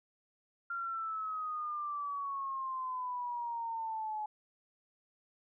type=exponential sweep; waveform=sine; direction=down; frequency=1390 to 846 Hz; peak=-35 dBFS; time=0.7-4.26 s; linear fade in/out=5 ms; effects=none